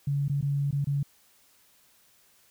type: tone with dropouts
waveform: sine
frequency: 141.5 Hz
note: C#3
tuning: 36 cents sharp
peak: -24 dBFS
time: 0.07-1.03 s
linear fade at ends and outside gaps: 5 ms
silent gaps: 0.282-0.296 / 0.412-0.425 / 0.71-0.726 / 0.845-0.87 s
effects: white hiss -62 dBFS RMS until 2.5 s